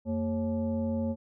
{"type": "tone with frequency modulation", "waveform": "sine", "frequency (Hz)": 228.3, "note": "A#3", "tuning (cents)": -36, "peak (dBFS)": -27, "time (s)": [0.05, 1.16], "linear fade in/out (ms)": 50, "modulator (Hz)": 317, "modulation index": 0.88, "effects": []}